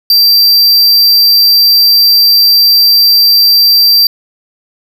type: tone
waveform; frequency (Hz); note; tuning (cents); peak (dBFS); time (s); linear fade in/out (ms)
square; 4699; D8; 0; -4; 0.1-4.07; 2
effects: none